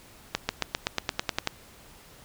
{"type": "accelerating click train", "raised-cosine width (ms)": 0.2, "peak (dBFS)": -7, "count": 11, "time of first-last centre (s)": [0.35, 1.474], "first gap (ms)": 140, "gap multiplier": 0.95, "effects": ["pink hiss -52 dBFS RMS until 2.24 s"]}